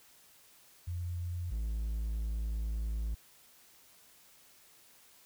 sine / triangle tone pair in turn, 87.7 / 55.02 Hz, F2 / A1, +8 / +1 cents, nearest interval minor sixth, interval 807 cents, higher first, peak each -34 / -30 dBFS, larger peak second, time 0.87-1.51 / 1.51-3.15 s, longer second, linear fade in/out 10 ms, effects white hiss -61 dBFS RMS until 5.25 s

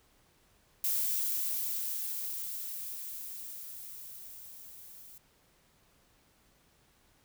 violet noise with level ramp, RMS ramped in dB -30 to -52 dBFS, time 0.84-5.18 s, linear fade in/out 2 ms, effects pink hiss -67 dBFS RMS until 7.24 s

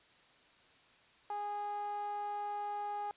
sawtooth tone with band-pass filter, 412.1 Hz, G#4, 13 cents flat, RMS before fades -39 dBFS, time 1.3-3.11 s, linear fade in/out 0 ms, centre 900 Hz, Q 9.6, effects white hiss -64 dBFS RMS until 3.16 s + resampled to 8000 Hz

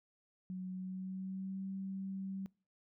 sine tone with pitch glide, 185 to 192.63 Hz, F#3 to G3, 0 to -30 cents, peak -39 dBFS, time 0.5-2.46 s, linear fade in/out 0 ms, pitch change +70 cents, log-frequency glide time 0.71-1.65 s, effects noise-tail reverb RT60 0.4 s tail -25 dB re dry

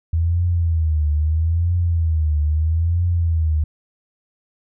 sine tone with vibrato, 81 Hz, E2, 30 cents flat, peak -15 dBFS, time 0.13-3.64 s, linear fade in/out 5 ms, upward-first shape triangle, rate 0.77 Hz, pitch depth 150 cents each way, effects none

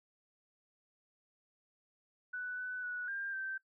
sine tone with pitch steps, 1488 / 1498 / 1472 / 1597 / 1556 Hz, F#6 / F#6 / F#6 / G6 / G6, +9 / +21 / -9 / +32 / -13 cents, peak -37 dBFS, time 2.33-3.58 s, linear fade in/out 10 ms, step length 250 ms, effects noise-tail reverb RT60 0.1 s tail -19 dB re dry

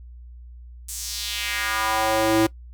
square tone with high-pass filter sweep, 110 Hz, A2, in tune, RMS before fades -23 dBFS, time 0.88-2.47 s, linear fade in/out 10 ms, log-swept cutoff 8300 to 280 Hz, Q 1.9, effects noise-tail reverb RT60 0.1 s tail -20 dB re dry + added 60 Hz sine -39 dBFS peak until 2.73 s

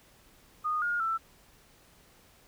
sine tone with pitch steps, 1232 / 1424 / 1331 Hz, D#6 / F6 / E6, -17 / +33 / +16 cents, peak -27 dBFS, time 0.64-1.18 s, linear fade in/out 20 ms, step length 180 ms, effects pink hiss -60 dBFS RMS until 2.47 s

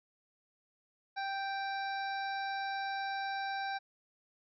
harmonic tone, 784 Hz, G5, in tune, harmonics 1 / 2 / 3 / 5 / 6 / 7, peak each -36 / -40 / -48 / -47 / -54 / -53 dBFS, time 1.16-3.79 s, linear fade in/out 20 ms, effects none

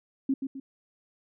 sine tone with echo, 269.7 Hz, C#4, 47 cents flat, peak -22 dBFS, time 0.29-0.34 s, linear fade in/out 5 ms, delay 130 ms, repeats 2, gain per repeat -7 dB, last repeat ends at 0.6 s, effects none

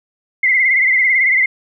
sine tone with vibrato, 2074 Hz, C7, 16 cents flat, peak -10 dBFS, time 0.43-1.46 s, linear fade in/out 5 ms, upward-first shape triangle, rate 18 Hz, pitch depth 91 cents each way, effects none

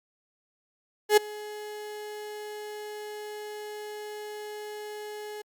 35% pulse tone with ADSR envelope, 421.2 Hz, G#4, 24 cents sharp, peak -12 dBFS, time 1.09-5.42 s, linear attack 81 ms, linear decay 9 ms, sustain -23 dB, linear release 8 ms, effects Opus 48 kbps

